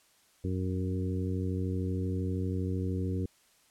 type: harmonic tone with a mistuned harmonic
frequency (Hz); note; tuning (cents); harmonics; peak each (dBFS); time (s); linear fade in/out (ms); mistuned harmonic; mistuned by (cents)
92.8; F#2; +6; 1 / 2 / 3 / 4 / 5; -31 / -36 / -37 / -40 / -42; 0.44-3.26; 5; 1; -17
effects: white hiss -65 dBFS RMS until 3.7 s + low-pass 11000 Hz 12 dB/octave